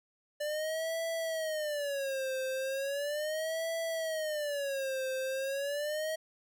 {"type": "tone with vibrato", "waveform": "square", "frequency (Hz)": 587.3, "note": "D5", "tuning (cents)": 0, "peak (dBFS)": -33, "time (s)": [0.4, 6.16], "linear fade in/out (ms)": 10, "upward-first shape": "sine", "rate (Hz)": 0.37, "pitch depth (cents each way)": 200, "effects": []}